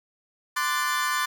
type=chord; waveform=40% pulse; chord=D dominant seventh; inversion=third; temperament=equal with one note detuned; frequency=1036.9 / 1174.7 / 1480 / 1760 Hz; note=C6 / D6 / F#6 / A6; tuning=-16 / 0 / 0 / 0 cents; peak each=-28 / -28 / -31 / -28 dBFS; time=0.56-1.26 s; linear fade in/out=10 ms; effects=none